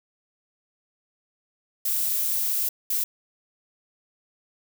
violet noise bursts at uneven times, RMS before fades -25 dBFS, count 2, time 1.85-2.69 / 2.9-3.04 s, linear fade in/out 5 ms, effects none

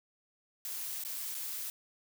blue noise with dropouts, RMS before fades -39 dBFS, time 0.65-1.7 s, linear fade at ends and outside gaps 1 ms, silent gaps 1.037-1.049 / 1.345-1.349 s, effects none

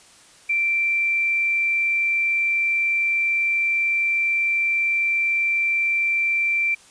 sine tone, 2349 Hz, D7, in tune, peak -18 dBFS, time 0.49-6.75 s, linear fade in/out 10 ms, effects white hiss -50 dBFS RMS until 6.9 s + resampled to 22050 Hz

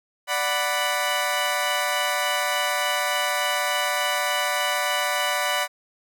15% pulse chord, B minor, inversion first, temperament equal, 587.3 / 740 / 987.8 Hz, D5 / F#5 / B5, 0 / 0 / 0 cents, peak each -20 dBFS, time 0.27-5.68 s, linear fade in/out 50 ms, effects none

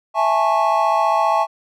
triangle chord, A major seventh, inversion second, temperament just, 660 / 825 / 880 / 1100 Hz, E5 / G#5 / A5 / C#6, +2 / -12 / 0 / -14 cents, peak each -18 dBFS, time 0.14-1.47 s, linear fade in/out 50 ms, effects none

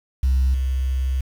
sine tone with level steps, 65.41 Hz, C2, in tune, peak -13 / -18 dBFS, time 0.23-1.21 s, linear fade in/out 5 ms, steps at 0.54 s, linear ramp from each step 2 ms, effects tanh soft clip ceiling -13 dBFS + 7-bit

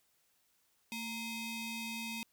sawtooth ring-modulated tone, 1154 Hz, D6, 31 cents flat, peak -32 dBFS, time 0.92-2.23 s, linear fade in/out 0 ms, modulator 1380 Hz, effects white hiss -74 dBFS RMS until 2.32 s

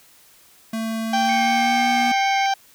square tone with pitch glide, 223.7 to 239.8 Hz, A3 to A#3, +29 to +49 cents, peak -24 dBFS, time 0.73-2.12 s, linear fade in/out 5 ms, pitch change +120 cents, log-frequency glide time 1.05-1.83 s
harmonic tone, 784 Hz, G5, in tune, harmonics 1 / 2 / 3 / 4 / 5 / 6 / 7 / 8, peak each -18 / -28 / -33 / -31 / -36 / -37 / -35 / -37 dBFS, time 1.13-2.54 s, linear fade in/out 5 ms
sine tone with vibrato, 2184 Hz, C#7, 26 cents flat, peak -25 dBFS, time 1.29-2.46 s, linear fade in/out 0 ms, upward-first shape triangle, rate 5.3 Hz, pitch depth 24 cents each way
effects white hiss -52 dBFS RMS until 2.74 s

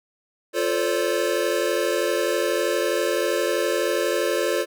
square chord, D minor seventh, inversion first, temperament equal with one note detuned, 349.2 / 440 / 523.3 / 575.6 Hz, F4 / A4 / C5 / D5, 0 / 0 / 0 / -35 cents, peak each -27 dBFS, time 0.53-4.66 s, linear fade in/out 50 ms, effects none

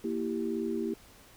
sine chord, E diminished, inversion second, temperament equal, 233.1 / 329.6 / 392 Hz, Bb3 / E4 / G4, 0 / 0 / 0 cents, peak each -34 dBFS, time 0.04-0.94 s, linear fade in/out 5 ms, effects pink hiss -56 dBFS RMS until 1.36 s

